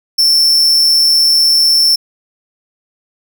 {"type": "tone with amplitude modulation", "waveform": "45% pulse", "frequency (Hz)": 5380, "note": "E8", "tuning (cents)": 34, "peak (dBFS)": -6, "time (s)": [0.18, 1.96], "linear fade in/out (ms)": 10, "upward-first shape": "sine", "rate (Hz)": 156, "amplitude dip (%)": 35, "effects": []}